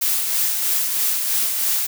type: noise with tremolo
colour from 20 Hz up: blue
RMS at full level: -19 dBFS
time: 0.01-1.87 s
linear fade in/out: 10 ms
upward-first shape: sine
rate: 3.1 Hz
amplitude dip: 35%
effects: none

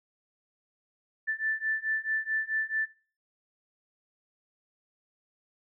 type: beating tone pair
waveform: sine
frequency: 1760 / 1764.6 Hz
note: A6 / A6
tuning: 0 / +5 cents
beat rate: 4.6 Hz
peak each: -31 dBFS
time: 1.27-2.86 s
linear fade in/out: 20 ms
effects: noise-tail reverb RT60 0.4 s tail -19 dB re dry

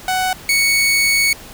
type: tone pair in turn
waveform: sawtooth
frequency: 745 / 2222 Hz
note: F#5 / C#7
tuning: +12 / +4 cents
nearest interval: octave + perfect fifth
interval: 1892 cents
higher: second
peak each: -12 / -9 dBFS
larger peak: second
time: 0.08-0.33 / 0.49-1.33 s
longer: second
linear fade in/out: 2 ms
effects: pink hiss -37 dBFS RMS until 1.53 s

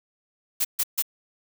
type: noise bursts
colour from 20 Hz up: blue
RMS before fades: -23 dBFS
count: 3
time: 0.6-1.024 s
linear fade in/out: 10 ms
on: 48 ms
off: 140 ms
effects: none

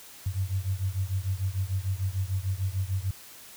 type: beating tone pair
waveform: sine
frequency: 92.5 / 99.2 Hz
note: F#2 / G2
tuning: 0 / +21 cents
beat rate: 6.7 Hz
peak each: -29 / -30 dBFS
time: 0.26-3.11 s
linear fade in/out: 5 ms
effects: white hiss -48 dBFS RMS until 3.56 s

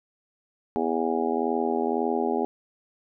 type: harmonic tone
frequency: 81.9 Hz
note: E2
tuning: 11 cents flat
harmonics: 3 / 4 / 5 / 6 / 7 / 8 / 9 / 10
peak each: -29 / -31 / -27 / -38 / -36 / -38 / -32 / -31 dBFS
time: 0.76-2.45 s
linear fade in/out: 0 ms
effects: none

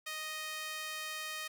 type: tone with high-pass filter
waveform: sawtooth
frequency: 622.3 Hz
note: D#5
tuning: in tune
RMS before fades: -41 dBFS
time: 0.06-1.48 s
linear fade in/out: 10 ms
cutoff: 1800 Hz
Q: 1.1
effects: none

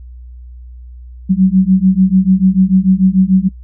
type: beating tone pair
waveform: sine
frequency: 185 / 191.8 Hz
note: F#3 / G3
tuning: 0 / -37 cents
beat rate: 6.8 Hz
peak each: -10 dBFS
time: 1.29-3.49 s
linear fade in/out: 20 ms
effects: noise-tail reverb RT60 0.1 s tail -24 dB re dry + added 61 Hz sine -30 dBFS peak until 3.63 s

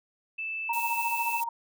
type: tone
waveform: sine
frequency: 2637 Hz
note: E7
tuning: in tune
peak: -31 dBFS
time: 0.38-1.41 s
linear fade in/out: 10 ms
type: tone with tremolo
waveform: sine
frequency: 932.3 Hz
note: A#5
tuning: in tune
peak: -25 dBFS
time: 0.69-1.49 s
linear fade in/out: 5 ms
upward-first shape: sine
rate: 14 Hz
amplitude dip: 70%
type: noise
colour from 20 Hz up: violet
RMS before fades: -37 dBFS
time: 0.73-1.44 s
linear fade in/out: 5 ms
effects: none

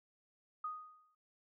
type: tone with exponential decay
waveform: sine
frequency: 1243 Hz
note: D#6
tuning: 2 cents flat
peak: -36 dBFS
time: 0.64-1.15 s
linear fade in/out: 5 ms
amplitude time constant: 110 ms
effects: noise-tail reverb RT60 0.2 s tail -25 dB re dry

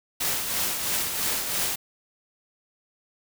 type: noise with tremolo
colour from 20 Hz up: white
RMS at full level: -25 dBFS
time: 0.2-1.76 s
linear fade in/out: 10 ms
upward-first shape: triangle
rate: 3 Hz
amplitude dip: 50%
effects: none

